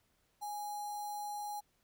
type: tone with notch filter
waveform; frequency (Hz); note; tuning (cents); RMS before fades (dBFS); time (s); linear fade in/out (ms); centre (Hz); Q
square; 829; G#5; -3; -41; 0.41-1.61; 20; 2500; 0.56
effects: pink hiss -75 dBFS RMS until 1.83 s